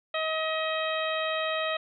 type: harmonic tone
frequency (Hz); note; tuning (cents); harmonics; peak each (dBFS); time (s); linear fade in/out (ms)
634; D#5; +32; 1 / 2 / 3 / 4 / 5 / 6; -30 / -33 / -35 / -36 / -37 / -38; 0.14-1.77; 5
effects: none